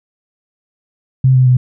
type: tone with pitch steps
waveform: sine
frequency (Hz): 130.9 / 128.43 / 126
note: C3 / C3 / B2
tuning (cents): +1 / -32 / +35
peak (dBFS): -6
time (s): 1.24-1.57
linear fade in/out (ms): 5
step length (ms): 110
effects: none